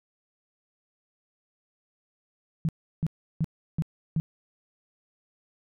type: tone bursts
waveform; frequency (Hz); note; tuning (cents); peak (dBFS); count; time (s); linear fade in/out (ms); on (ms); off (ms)
sine; 160; D#3; +49; -22; 5; 2.65-4.2; 0; 38; 340
effects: none